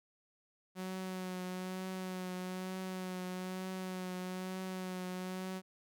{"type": "tone with vibrato", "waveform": "sawtooth", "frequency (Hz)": 185, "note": "F#3", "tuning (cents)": 0, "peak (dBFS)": -35, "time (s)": [0.75, 5.62], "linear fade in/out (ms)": 50, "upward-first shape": "triangle", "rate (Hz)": 1.1, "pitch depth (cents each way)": 25, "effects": []}